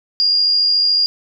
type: tone with amplitude modulation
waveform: sine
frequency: 4826 Hz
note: D8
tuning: 46 cents sharp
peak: -10 dBFS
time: 0.2-1.06 s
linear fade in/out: 0 ms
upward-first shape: sine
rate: 93.8 Hz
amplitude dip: 35%
effects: none